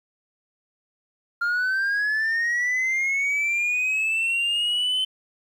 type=linear sweep; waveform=sine; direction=up; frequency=1392 to 3066 Hz; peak=-18 dBFS; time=1.41-5.05 s; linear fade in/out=10 ms; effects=tanh soft clip ceiling -20 dBFS + 9-bit